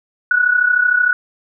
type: tone with amplitude modulation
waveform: sine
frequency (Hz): 1470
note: F#6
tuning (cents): -12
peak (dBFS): -8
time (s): 0.31-1.13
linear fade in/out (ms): 2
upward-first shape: sine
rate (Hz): 33.2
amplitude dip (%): 70
effects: none